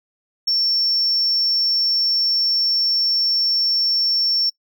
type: tone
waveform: triangle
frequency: 5440 Hz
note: F8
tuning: 46 cents flat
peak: -13 dBFS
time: 0.47-4.5 s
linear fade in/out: 10 ms
effects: noise-tail reverb RT60 0.1 s tail -25 dB re dry + tanh soft clip ceiling -12 dBFS